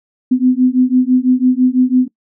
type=beating tone pair; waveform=sine; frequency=250.9 / 256.9 Hz; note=B3 / C4; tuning=+28 / -32 cents; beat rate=6 Hz; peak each=-12 dBFS; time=0.31-2.08 s; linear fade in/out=10 ms; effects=noise-tail reverb RT60 0.1 s tail -21 dB re dry